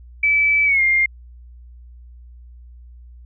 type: tone with pitch glide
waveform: sine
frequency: 2306 to 2115 Hz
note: D7 to C7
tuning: -32 to +18 cents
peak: -13 dBFS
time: 0.23-1.06 s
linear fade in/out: 5 ms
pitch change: -150 cents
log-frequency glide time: 0.65-0.82 s
effects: added 60 Hz sine -39 dBFS peak until 3.25 s